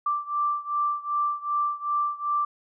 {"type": "beating tone pair", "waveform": "sine", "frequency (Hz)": [1174, 1176.6], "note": ["D6", "D6"], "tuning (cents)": [-1, 3], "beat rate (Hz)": 2.6, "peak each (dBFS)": [-26, -28], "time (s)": [0.06, 2.45], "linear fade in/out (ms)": 5, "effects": []}